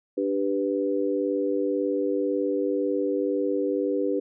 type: chord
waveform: sine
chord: G major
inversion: second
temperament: equal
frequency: 293.7 / 392 / 493.9 Hz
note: D4 / G4 / B4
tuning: 0 / 0 / 0 cents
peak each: -27 dBFS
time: 0.17-4.2 s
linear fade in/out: 10 ms
effects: none